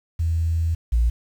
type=tone pair in turn; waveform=sine; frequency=82.41 / 58.27 Hz; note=E2 / A#1; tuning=0 / 0 cents; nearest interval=tritone; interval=600 cents; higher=first; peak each=-18 / -14 dBFS; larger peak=second; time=0.19-0.75 / 0.92-1.1 s; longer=first; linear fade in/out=10 ms; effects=tanh soft clip ceiling -12 dBFS + 8-bit